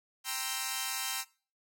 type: chord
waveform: 5% pulse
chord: C dominant seventh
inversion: second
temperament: equal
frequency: 784 / 932.3 / 1046.5 / 1318.5 Hz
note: G5 / Bb5 / C6 / E6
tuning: 0 / 0 / 0 / 0 cents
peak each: -27 dBFS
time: 0.24-1.25 s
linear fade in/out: 50 ms
effects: noise-tail reverb RT60 0.4 s tail -22 dB re dry